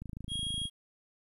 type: click train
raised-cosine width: 5 ms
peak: -29 dBFS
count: 18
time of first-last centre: 0.02-0.654 s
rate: 26.8 Hz
type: tone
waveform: square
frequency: 3279 Hz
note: G#7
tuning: 23 cents flat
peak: -34 dBFS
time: 0.28-0.7 s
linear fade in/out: 50 ms
effects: resampled to 32000 Hz + 11-bit